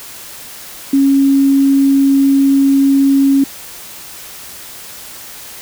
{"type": "tone", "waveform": "sine", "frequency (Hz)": 274.7, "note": "C#4", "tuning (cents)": -16, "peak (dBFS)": -7, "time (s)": [0.93, 3.44], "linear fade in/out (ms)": 5, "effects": ["white hiss -32 dBFS RMS until 5.61 s"]}